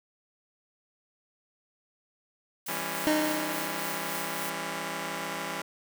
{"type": "noise with tremolo", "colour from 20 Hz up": "blue", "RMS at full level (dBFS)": -37, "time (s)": [2.66, 4.5], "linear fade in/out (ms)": 5, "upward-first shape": "sine", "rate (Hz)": 3.5, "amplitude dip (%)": 40}
{"type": "chord", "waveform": "5% pulse", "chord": "C# diminished", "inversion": "first", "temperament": "just", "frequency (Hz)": [166.31, 199.57, 277.2], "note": ["E3", "G3", "C#4"], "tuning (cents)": [16, 31, 0], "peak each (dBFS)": -26, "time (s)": [2.68, 5.62], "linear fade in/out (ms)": 5}
{"type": "tone with exponential decay", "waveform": "25% pulse", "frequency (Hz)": 307, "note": "D#4", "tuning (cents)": -23, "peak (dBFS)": -18, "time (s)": [3.07, 4.36], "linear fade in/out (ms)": 0, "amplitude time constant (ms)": 280}
{"effects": []}